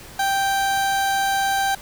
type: tone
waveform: 30% pulse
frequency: 784 Hz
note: G5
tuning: in tune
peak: -16 dBFS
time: 0.19-1.75 s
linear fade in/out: 5 ms
effects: pink hiss -41 dBFS RMS until 1.81 s